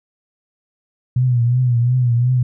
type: tone with vibrato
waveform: sine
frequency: 122.7 Hz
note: B2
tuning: 11 cents flat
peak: -12 dBFS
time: 1.16-2.43 s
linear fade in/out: 5 ms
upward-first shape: triangle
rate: 2.8 Hz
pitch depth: 85 cents each way
effects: none